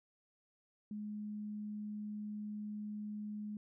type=tone; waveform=sine; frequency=210 Hz; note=G#3; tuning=19 cents sharp; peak=-40 dBFS; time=0.91-3.57 s; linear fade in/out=2 ms; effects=none